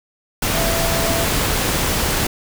sine tone in noise, 667 Hz, E5, 20 cents sharp, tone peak -23 dBFS, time 0.54-1.25 s, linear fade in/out 5 ms, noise pink, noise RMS -19 dBFS, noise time 0.42-2.27 s, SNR -7 dB, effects none

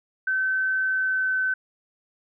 sine tone with pitch glide, 1533 to 1523.3 Hz, G6 to F#6, -39 to +50 cents, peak -21 dBFS, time 0.27-1.54 s, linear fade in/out 5 ms, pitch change -11 cents, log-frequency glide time 0.83-1.36 s, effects none

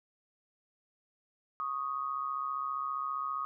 sine tone pair together, 1109.5 / 1244.5 Hz, C#6 / D#6, +1 / 0 cents, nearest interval major second, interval 199 cents, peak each -37 / -34 dBFS, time 1.6-3.45 s, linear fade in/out 0 ms, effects none

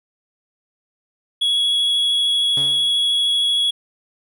triangle tone with vibrato, 3351 Hz, G#7, 15 cents sharp, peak -14 dBFS, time 1.41-3.71 s, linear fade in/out 10 ms, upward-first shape sine, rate 13 Hz, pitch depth 9 cents each way
sawtooth tone with exponential decay, 138.59 Hz, C#3, in tune, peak -24 dBFS, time 2.57-3.08 s, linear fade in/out 0 ms, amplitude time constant 110 ms
effects none

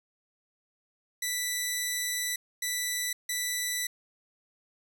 10% pulse tone bursts at uneven times, 1975.5 Hz, B6, in tune, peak -20 dBFS, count 3, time 1.22-2.36 / 2.62-3.13 / 3.29-3.87 s, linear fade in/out 5 ms, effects none

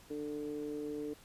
triangle ring-modulated tone, 73.42 Hz, D2, in tune, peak -32 dBFS, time 0.1-1.14 s, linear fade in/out 10 ms, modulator 371 Hz, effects pink hiss -59 dBFS RMS until 1.24 s + resampled to 32000 Hz

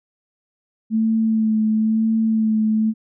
sine tone with vibrato, 220 Hz, A3, in tune, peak -15 dBFS, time 0.9-2.94 s, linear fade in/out 50 ms, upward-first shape sine, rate 1 Hz, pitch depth 23 cents each way, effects none

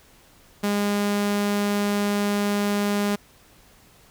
sawtooth tone, 204.3 Hz, G#3, 28 cents flat, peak -17 dBFS, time 0.63-3.16 s, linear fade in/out 10 ms, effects pink hiss -54 dBFS RMS until 4.1 s

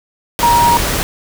sine tone in noise, 946 Hz, A#5, 25 cents sharp, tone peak -8 dBFS, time 0.43-0.77 s, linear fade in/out 0 ms, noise pink, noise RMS -17 dBFS, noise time 0.39-1.03 s, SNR +6 dB, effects none

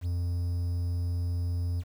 triangle tone with quantisation, 87.31 Hz, F2, in tune, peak -25 dBFS, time 0.01-1.84 s, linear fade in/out 50 ms, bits 9, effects none

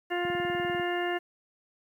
harmonic tone, 351.8 Hz, F4, 13 cents sharp, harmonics 1 / 2 / 3 / 4 / 5 / 6 / 8, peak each -30 / -33 / -41 / -41 / -35 / -41 / -40 dBFS, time 0.1-1.19 s, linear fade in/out 20 ms
click train, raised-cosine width 5 ms, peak -24 dBFS, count 12, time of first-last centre 0.25-0.797 s, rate 20.1 Hz
effects high-pass 150 Hz 12 dB/octave + 10-bit

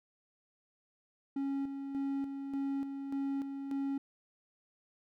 triangle tone with tremolo, 275.5 Hz, C#4, 11 cents flat, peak -30 dBFS, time 1.36-3.98 s, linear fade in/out 5 ms, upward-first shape square, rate 1.7 Hz, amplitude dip 50%, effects none

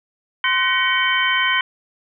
sine tone cluster, 1042 / 1512 / 1894 / 2241 / 3071 Hz, C6 / F#6 / A#6 / C#7 / G7, -7 / +37 / +27 / +18 / -36 cents, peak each -22 dBFS, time 0.44-1.61 s, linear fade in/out 2 ms, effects none

